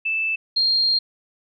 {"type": "tone pair in turn", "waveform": "sine", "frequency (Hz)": [2637, 4213], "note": ["E7", "C8"], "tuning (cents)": [0, 11], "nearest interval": "minor sixth", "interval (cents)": 811, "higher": "second", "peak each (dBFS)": [-20, -16], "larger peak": "second", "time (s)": [[0.05, 0.36], [0.56, 0.99]], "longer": "second", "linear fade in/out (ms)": 10, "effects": []}